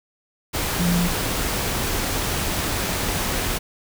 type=tone in noise; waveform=sine; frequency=174.3 Hz; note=F3; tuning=3 cents flat; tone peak=-18 dBFS; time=0.79-1.08 s; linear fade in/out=20 ms; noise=pink; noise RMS=-24 dBFS; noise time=0.53-3.59 s; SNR=+3 dB; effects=none